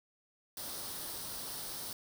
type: noise with comb filter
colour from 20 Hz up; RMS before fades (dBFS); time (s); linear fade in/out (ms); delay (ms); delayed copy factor
white; -42; 0.57-1.93; 2; 0.21; +0.55
effects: none